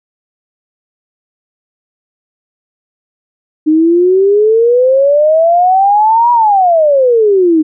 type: exponential two-way sweep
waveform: sine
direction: up then down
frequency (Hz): 304.1 to 972 to 304.1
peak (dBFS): -5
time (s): 3.66-7.63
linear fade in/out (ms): 20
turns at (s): 6.32
effects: none